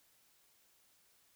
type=silence; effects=white hiss -70 dBFS RMS until 1.35 s